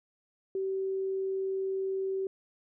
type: tone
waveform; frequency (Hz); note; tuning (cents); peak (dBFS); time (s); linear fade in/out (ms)
sine; 384.1; G4; -35; -29; 0.55-2.27; 2
effects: none